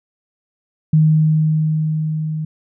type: tone with level ramp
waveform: sine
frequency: 155.9 Hz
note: D#3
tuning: 4 cents sharp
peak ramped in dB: -8 to -20 dBFS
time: 0.93-2.45 s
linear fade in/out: 5 ms
effects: none